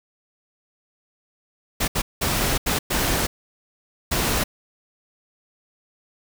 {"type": "noise bursts at uneven times", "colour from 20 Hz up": "pink", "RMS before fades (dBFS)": -22, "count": 6, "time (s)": [[1.8, 1.88], [1.95, 2.02], [2.21, 2.58], [2.66, 2.79], [2.9, 3.27], [4.11, 4.44]], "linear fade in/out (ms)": 10, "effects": []}